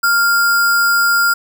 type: tone with sample-and-hold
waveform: sine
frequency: 1396.9 Hz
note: F6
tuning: in tune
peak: -10 dBFS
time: 0.03-1.34 s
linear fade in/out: 10 ms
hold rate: 6300 Hz
effects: none